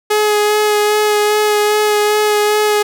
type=tone with vibrato; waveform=sawtooth; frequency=420.7 Hz; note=G#4; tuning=22 cents sharp; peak=-7 dBFS; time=0.1-2.83 s; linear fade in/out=10 ms; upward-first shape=sine; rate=2.5 Hz; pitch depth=14 cents each way; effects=none